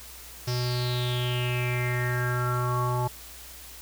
square tone with low-pass filter sweep, 123.47 Hz, B2, in tune, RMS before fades -27 dBFS, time 0.47-3.08 s, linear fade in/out 10 ms, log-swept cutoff 5400 to 920 Hz, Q 7.3, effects added 60 Hz sine -49 dBFS peak until 3.81 s + white hiss -45 dBFS RMS until 3.81 s

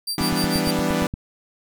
sawtooth tone with tremolo, 4699 Hz, D8, in tune, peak -20 dBFS, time 0.07-0.71 s, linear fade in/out 5 ms, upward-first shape sine, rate 6.7 Hz, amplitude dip 95%
sawtooth chord, E minor seventh, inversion none, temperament equal, 164.81 / 196 / 246.9 / 293.7 Hz, E3 / G3 / B3 / D4, 0 / 0 / 0 / 0 cents, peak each -22 dBFS, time 0.18-1.07 s, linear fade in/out 2 ms
click train, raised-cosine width 5 ms, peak -16 dBFS, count 9, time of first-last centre 0.21-1.139 s, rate 8.61 Hz
effects none

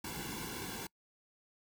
pink noise with comb filter, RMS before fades -42 dBFS, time 0.04-0.87 s, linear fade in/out 5 ms, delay 1.6 ms, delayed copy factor -1, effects noise-tail reverb RT60 0.1 s tail -25 dB re dry

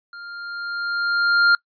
square tone with level ramp, 1400 Hz, F6, 4 cents sharp, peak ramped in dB -36 to -12 dBFS, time 0.13-1.55 s, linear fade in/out 2 ms, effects noise-tail reverb RT60 0.1 s tail -25 dB re dry + resampled to 11025 Hz

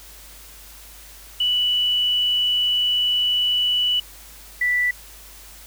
sine tone pair in turn, 2960 / 1970.7 Hz, F#7 / B6, 0 / -4 cents, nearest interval perfect fifth, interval 704 cents, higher first, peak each -17 dBFS, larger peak neither, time 1.4-4 / 4.61-4.91 s, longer first, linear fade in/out 5 ms, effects added 50 Hz sine -46 dBFS peak until 5.66 s + white hiss -44 dBFS RMS until 5.66 s

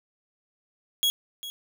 40% pulse tone with echo, 3322 Hz, G#7, in tune, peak -20 dBFS, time 1.03-1.1 s, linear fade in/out 0 ms, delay 400 ms, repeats 1, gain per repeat -14 dB, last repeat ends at 1.5 s, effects none

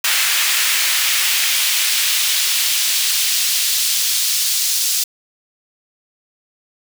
pink noise with high-pass filter sweep, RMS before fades -17 dBFS, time 0.04-5.04 s, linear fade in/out 5 ms, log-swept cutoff 2000 to 4800 Hz, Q 1.1, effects none

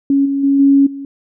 sine tone with level steps, 277.2 Hz, C#4, in tune, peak -9 / -14 / -9 / -6 / -24 dBFS, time 0.1-1.05 s, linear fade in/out 2 ms, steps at 0.25 / 0.43 / 0.59 / 0.86 s, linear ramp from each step 10 ms, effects none

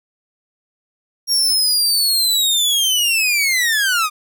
sawtooth linear sweep, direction down, 5610 to 1200 Hz, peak -11 dBFS, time 1.27-4.1 s, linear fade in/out 50 ms, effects none

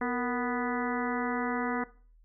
harmonic tone with a mistuned harmonic, 246.9 Hz, B3, in tune, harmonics 1 / 2 / 3 / 4 / 5 / 6 / 7 / 8, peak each -32 / -35 / -37 / -38 / -39 / -40 / -40 / -41 dBFS, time 0.01-1.84 s, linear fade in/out 5 ms, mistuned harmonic 2, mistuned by -85 cents, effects noise-tail reverb RT60 0.4 s tail -18 dB re dry + added 40 Hz sine -56 dBFS peak until 2.24 s

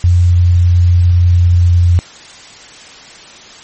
sine tone with pitch glide, 88 to 87.49 Hz, F2 to F2, +14 to +4 cents, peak -5 dBFS, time 0.04-1.99 s, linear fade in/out 0 ms, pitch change -10 cents, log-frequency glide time 1.24-1.82 s, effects white hiss -35 dBFS RMS until 3.63 s + MP3 32 kbps

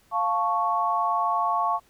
sine chord, F augmented, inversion none, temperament equal, 698.5 / 880 / 1108.7 Hz, F5 / A5 / C#6, 0 / 0 / 0 cents, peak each -27 / -27 / -24 dBFS, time 0.11-1.8 s, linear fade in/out 50 ms, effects pink hiss -61 dBFS RMS until 1.89 s

